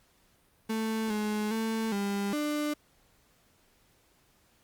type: tone with pitch steps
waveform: 35% pulse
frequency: 221.3 / 211.5 / 223.1 / 200.5 / 297.6 Hz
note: A3 / G#3 / A3 / G3 / D4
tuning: +10 / +32 / +24 / +39 / +23 cents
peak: -27 dBFS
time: 0.69-2.74 s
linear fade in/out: 10 ms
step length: 410 ms
effects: pink hiss -66 dBFS RMS until 4.63 s + Opus 48 kbps